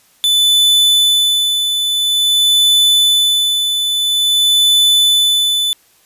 45% pulse tone with tremolo, 3500 Hz, A7, 10 cents flat, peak -8 dBFS, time 0.24-5.73 s, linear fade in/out 0 ms, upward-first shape sine, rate 0.49 Hz, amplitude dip 50%, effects white hiss -52 dBFS RMS until 6.05 s + resampled to 32000 Hz

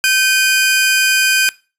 sawtooth tone pair together, 1547 / 2462 Hz, G6 / D#7, -23 / -19 cents, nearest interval minor sixth, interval 804 cents, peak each -10 dBFS, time 0.04-1.49 s, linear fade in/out 0 ms, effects noise-tail reverb RT60 0.3 s tail -20 dB re dry + resampled to 32000 Hz

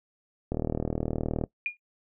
click train, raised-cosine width 2 ms, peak -15 dBFS, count 37, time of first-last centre 0.52-1.438 s, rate 39.2 Hz
sine tone with exponential decay, 2426 Hz, D#7, 44 cents flat, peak -22 dBFS, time 1.66-1.77 s, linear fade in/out 1 ms, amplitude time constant 22 ms
effects noise-tail reverb RT60 0.1 s tail -19 dB re dry

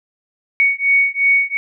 sine beating tone pair, 2229 / 2231.8 Hz, C#7 / C#7, +9 / +11 cents, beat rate 2.8 Hz, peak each -15 dBFS, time 0.6-1.57 s, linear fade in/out 0 ms, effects none

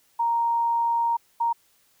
sine tone bursts at uneven times, 932.3 Hz, A#5, in tune, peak -20 dBFS, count 2, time 0.19-1.17 / 1.4-1.53 s, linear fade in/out 10 ms, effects white hiss -63 dBFS RMS until 2 s

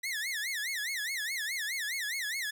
sawtooth tone with vibrato, 1915 Hz, A#6, 46 cents sharp, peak -29 dBFS, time 0.03-2.51 s, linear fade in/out 10 ms, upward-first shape sine, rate 4.8 Hz, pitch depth 240 cents each way, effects none

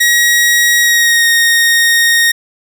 sawtooth tone with pitch glide, 1900 to 1859.8 Hz, A#6 to A#6, +33 to -5 cents, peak -4 dBFS, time 0-2.32 s, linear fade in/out 10 ms, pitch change -38 cents, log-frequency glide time 0.81-1.26 s, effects none

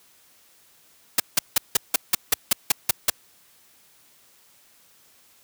white noise bursts, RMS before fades -17 dBFS, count 11, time 1.18-3.1 s, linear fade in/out 5 ms, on 20 ms, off 170 ms, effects white hiss -57 dBFS RMS until 5.43 s + high-pass 60 Hz 12 dB/octave

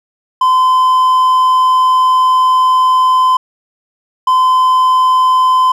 triangle tone pair in turn, 1025 / 1025 Hz, C6 / C6, -36 / -36 cents, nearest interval unison, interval 0 cents, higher neither, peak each -5 dBFS, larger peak neither, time 0.41-3.37 / 4.27-5.72 s, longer first, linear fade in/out 5 ms, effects none

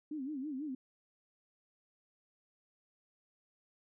sine tone with vibrato, 282.6 Hz, C#4, 34 cents sharp, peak -37 dBFS, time 0.11-0.75 s, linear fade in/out 5 ms, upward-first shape sine, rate 6.1 Hz, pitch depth 170 cents each way, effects none

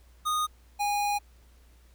square tone pair in turn, 1235 / 820.5 Hz, D#6 / G#5, -13 / -21 cents, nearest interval perfect fifth, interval 708 cents, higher first, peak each -26 / -26 dBFS, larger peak neither, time 0.25-0.47 / 0.79-1.19 s, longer second, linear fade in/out 20 ms, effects added 60 Hz sine -54 dBFS peak until 1.94 s + pink hiss -64 dBFS RMS until 1.94 s

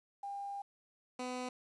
sine / 15% pulse tone pair in turn, 801 / 251.3 Hz, G5 / B3, +37 / +30 cents, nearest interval octave + minor sixth, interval 2007 cents, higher first, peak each -39 / -32 dBFS, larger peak second, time 0.23-0.62 / 1.19-1.49 s, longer first, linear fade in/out 5 ms, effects resampled to 22050 Hz + 11-bit

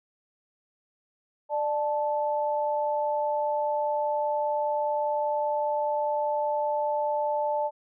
sine tone pair together, 594.7 / 875 Hz, D5 / A5, +22 / -10 cents, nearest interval perfect fifth, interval 668 cents, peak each -27 dBFS, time 1.49-7.71 s, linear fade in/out 50 ms, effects none

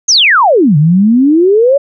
sine exponential two-way sweep, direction down then up, 6660 to 142.3 to 579 Hz, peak -4 dBFS, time 0.08-1.78 s, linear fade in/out 10 ms, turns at 0.77 s, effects none

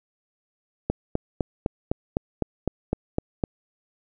click train, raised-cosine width 2 ms, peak -9 dBFS, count 11, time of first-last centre 0.9-3.438 s, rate 3.94 Hz, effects none

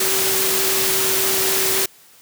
sine tone in noise, 383.3 Hz, G4, 39 cents flat, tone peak -25 dBFS, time 0-1.86 s, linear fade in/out 5 ms, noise white, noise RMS -19 dBFS, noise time 0-1.86 s, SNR -9 dB, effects white hiss -49 dBFS RMS until 2.21 s + high-pass 80 Hz 12 dB/octave

